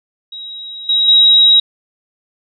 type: tone with level steps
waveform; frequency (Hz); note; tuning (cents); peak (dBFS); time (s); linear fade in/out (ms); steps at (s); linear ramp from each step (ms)
sine; 3828; A#7; +45; -26 / -10 / -5; 0.32-1.6; 5; 0.89 / 1.08; 2
effects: none